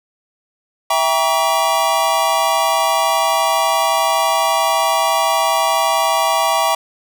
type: chord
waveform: square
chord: E diminished seventh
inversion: none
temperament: just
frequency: 659.3 / 791.1 / 949.3 / 1139.2 Hz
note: E5 / G5 / Bb5 / Db6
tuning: 0 / +16 / +31 / +47 cents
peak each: -20 dBFS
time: 0.9-6.75 s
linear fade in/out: 5 ms
effects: none